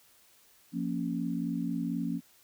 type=chord; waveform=sine; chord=Bb minor; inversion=second; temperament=equal; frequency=174.61 / 233.1 / 277.2 Hz; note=F3 / Bb3 / Db4; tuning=0 / 0 / 0 cents; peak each=-34 dBFS; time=0.72-2.21 s; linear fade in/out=50 ms; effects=white hiss -62 dBFS RMS until 2.43 s